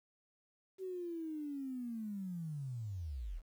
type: linear sweep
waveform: sine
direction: down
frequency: 383.5 to 32.7 Hz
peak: -39 dBFS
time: 0.78-3.42 s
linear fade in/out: 50 ms
effects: 11-bit